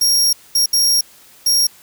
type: tone bursts at uneven times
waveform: sawtooth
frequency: 5588 Hz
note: F8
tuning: in tune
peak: -9 dBFS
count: 4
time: 0.01-0.33 / 0.55-0.66 / 0.73-1.01 / 1.46-1.67 s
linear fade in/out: 5 ms
effects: white hiss -46 dBFS RMS until 1.82 s